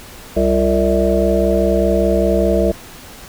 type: harmonic tone with a mistuned harmonic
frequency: 65 Hz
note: C2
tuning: 11 cents flat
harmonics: 1 / 3 / 5 / 7 / 9 / 10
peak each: -19 / -19 / -19 / -19 / -19 / -19 dBFS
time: 0.36-2.72 s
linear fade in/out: 10 ms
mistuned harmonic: 5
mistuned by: +95 cents
effects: pink hiss -37 dBFS RMS until 3.28 s